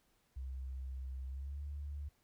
sine tone with pitch glide, 65.41 to 72.16 Hz, C2 to D2, 0 to -30 cents, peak -40 dBFS, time 0.36-2.09 s, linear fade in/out 10 ms, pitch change +170 cents, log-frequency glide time 1.27-1.61 s, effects pink hiss -75 dBFS RMS until 2.23 s

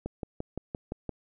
click train, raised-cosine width 2 ms, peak -20 dBFS, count 7, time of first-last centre 0.06-1.093 s, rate 5.81 Hz, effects none

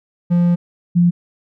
triangle / sine tone pair in turn, 174.2 / 174.2 Hz, F3 / F3, -4 / -4 cents, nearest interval unison, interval 0 cents, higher neither, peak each -9 dBFS, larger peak neither, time 0.3-0.56 / 0.95-1.11 s, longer first, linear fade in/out 20 ms, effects none

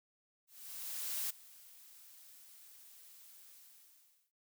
blue noise with ADSR envelope, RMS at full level -37 dBFS, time 0.47-4.32 s, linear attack 830 ms, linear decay 9 ms, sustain -21 dB, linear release 810 ms, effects none

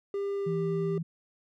triangle tone with pitch glide, 399.3 to 395.6 Hz, G4 to G4, +32 to +16 cents, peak -27 dBFS, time 0.14-0.98 s, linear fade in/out 2 ms, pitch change -16 cents, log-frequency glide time 0.35-0.53 s
sine tone, 164.81 Hz, E3, in tune, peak -30 dBFS, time 0.46-1.03 s, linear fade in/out 10 ms
effects none

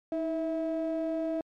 triangle ring-modulated tone, 485.5 Hz, B4, 30 cents flat, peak -22 dBFS, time 0.12-1.41 s, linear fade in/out 2 ms, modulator 168 Hz, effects tanh soft clip ceiling -23 dBFS + MP3 64 kbps

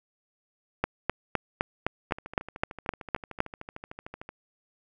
two click trains, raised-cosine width 0.5 ms, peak -24 / -9 dBFS, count 30 / 11, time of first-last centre 2.11-4.29 / 0.84-3.404 s, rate 13.3 / 3.9 Hz, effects none

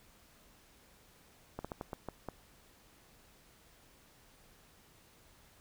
slowing click train, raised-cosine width 1 ms, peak -25 dBFS, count 7, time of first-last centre 1.59-2.287 s, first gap 56 ms, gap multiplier 1.29, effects pink hiss -63 dBFS RMS until 5.6 s

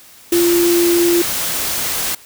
sine tone in noise, 344.9 Hz, F4, 22 cents flat, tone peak -11 dBFS, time 0.32-1.22 s, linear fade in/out 5 ms, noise white, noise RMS -20 dBFS, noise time 0.32-2.15 s, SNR +6 dB, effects white hiss -43 dBFS RMS until 2.25 s

